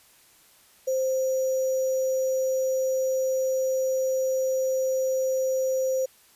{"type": "tone with sample-and-hold", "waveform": "sine", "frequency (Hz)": 523.3, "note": "C5", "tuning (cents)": 0, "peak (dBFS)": -22, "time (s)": [0.87, 6.06], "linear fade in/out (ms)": 10, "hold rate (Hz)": 6300, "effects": ["white hiss -57 dBFS RMS until 6.35 s", "resampled to 32000 Hz"]}